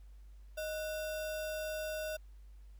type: tone with sample-and-hold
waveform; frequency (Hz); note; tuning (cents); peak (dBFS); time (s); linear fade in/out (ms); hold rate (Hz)
sine; 622.3; D#5; 0; -36; 0.57-2.17; 10; 2100
effects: added 50 Hz sine -51 dBFS peak until 2.79 s + pink hiss -74 dBFS RMS until 2.79 s